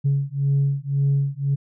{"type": "beating tone pair", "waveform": "sine", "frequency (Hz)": [138.59, 140.49], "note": ["C#3", "C#3"], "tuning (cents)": [0, 24], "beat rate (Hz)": 1.9, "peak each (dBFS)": -20, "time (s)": [0.04, 1.56], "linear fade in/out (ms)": 20, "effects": ["tanh soft clip ceiling -13 dBFS"]}